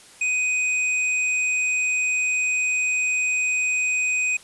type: tone with hard clipping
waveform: sine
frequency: 2500 Hz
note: D#7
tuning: 8 cents sharp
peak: -21 dBFS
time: 0.21-4.37 s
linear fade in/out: 5 ms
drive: 16 dB
effects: white hiss -48 dBFS RMS until 4.43 s + resampled to 24000 Hz